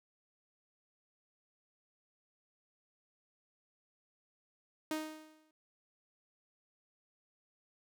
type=tone with exponential decay; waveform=sawtooth; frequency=311.1 Hz; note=D#4; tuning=in tune; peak=-29 dBFS; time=4.91-5.51 s; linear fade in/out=2 ms; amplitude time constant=130 ms; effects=none